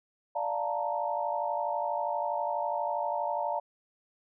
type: chord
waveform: sine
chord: Bb major seventh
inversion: first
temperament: equal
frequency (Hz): 587.3 / 698.5 / 880 / 932.3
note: D5 / F5 / A5 / Bb5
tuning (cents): 0 / 0 / 0 / 0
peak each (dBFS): -34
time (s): 0.35-3.6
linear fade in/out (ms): 10
effects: none